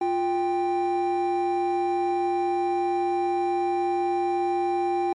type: tone pair together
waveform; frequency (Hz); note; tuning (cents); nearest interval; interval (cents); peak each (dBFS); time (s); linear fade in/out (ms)
triangle; 350.9 / 788.8; F4 / G5; +8 / +11; octave + major second; 1403; -22; 0.01-5.13; 5
effects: tanh soft clip ceiling -14 dBFS + MP3 48 kbps